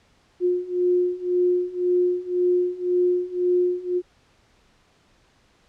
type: beating tone pair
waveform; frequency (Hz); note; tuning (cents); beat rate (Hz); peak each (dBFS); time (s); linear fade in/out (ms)
sine; 357.1 / 359; F4 / F4; +39 / +48; 1.9; -23 / -21; 0.4-4.02; 50
effects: pink hiss -60 dBFS RMS until 5.68 s + low-pass 6000 Hz 12 dB/octave